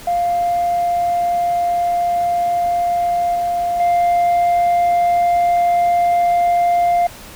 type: tone with level steps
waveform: sine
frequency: 698.5 Hz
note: F5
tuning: in tune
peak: -13 / -15 / -9 dBFS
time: 0.07-7.07 s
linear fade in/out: 5 ms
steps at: 3.35 / 3.8 s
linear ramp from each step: 2 ms
effects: tanh soft clip ceiling -11 dBFS + pink hiss -37 dBFS RMS until 7.35 s